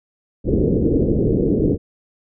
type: low-pass noise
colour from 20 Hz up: white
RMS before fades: -17 dBFS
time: 0.44-1.78 s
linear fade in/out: 50 ms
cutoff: 460 Hz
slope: 48 dB/octave
effects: none